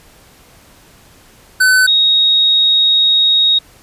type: tone pair in turn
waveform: square / sine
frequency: 1513 / 3760 Hz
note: F#6 / A#7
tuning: +38 / +14 cents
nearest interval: octave + major third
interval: 1576 cents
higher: second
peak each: -8 dBFS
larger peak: neither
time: 1.6-1.87 / 1.87-3.59 s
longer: second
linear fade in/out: 10 ms
effects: pink hiss -45 dBFS RMS until 3.82 s + resampled to 32000 Hz